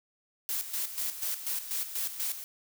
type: noise with tremolo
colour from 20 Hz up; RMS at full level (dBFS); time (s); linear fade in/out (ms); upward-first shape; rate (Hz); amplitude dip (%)
blue; -32; 0.49-2.44; 0; square; 4.1; 65
effects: none